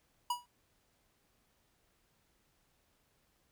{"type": "tone with exponential decay", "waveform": "square", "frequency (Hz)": 971, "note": "B5", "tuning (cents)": -30, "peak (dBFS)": -29, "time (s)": [0.3, 0.46], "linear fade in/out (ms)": 5, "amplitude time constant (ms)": 34, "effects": ["pink hiss -74 dBFS RMS until 3.51 s"]}